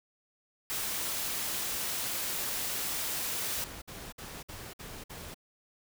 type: noise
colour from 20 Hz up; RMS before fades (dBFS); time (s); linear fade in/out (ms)
white; -34; 0.7-3.64; 0
type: noise bursts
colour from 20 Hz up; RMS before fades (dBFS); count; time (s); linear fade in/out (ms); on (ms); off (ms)
pink; -44; 6; 3.57-5.345; 10; 250; 55
effects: none